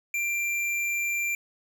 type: tone with tanh clipping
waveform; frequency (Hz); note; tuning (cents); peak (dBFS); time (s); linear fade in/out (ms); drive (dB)
sine; 2368; D7; +14; -27; 0.14-1.35; 2; 16
effects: none